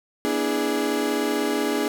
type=chord; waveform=35% pulse; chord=E dominant seventh; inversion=second; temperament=equal with one note detuned; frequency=243.1 / 293.7 / 329.6 / 415.3 Hz; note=B3 / D4 / E4 / G#4; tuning=-27 / 0 / 0 / 0 cents; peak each=-28 / -24 / -29 / -24 dBFS; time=0.25-1.88 s; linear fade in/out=0 ms; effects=none